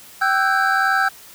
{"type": "tone cluster", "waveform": "triangle", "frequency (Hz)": [775, 1319, 1524, 1606], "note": ["G5", "E6", "G6", "G6"], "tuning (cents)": [-20, 1, -49, 41], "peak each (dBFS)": -19, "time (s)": [0.21, 1.09], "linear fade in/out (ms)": 10, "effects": ["white hiss -43 dBFS RMS until 1.34 s"]}